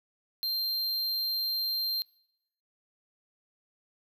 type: tone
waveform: square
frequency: 4168 Hz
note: C8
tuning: 7 cents flat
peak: -29 dBFS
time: 0.43-2.02 s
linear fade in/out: 0 ms
effects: noise-tail reverb RT60 0.8 s tail -23 dB re dry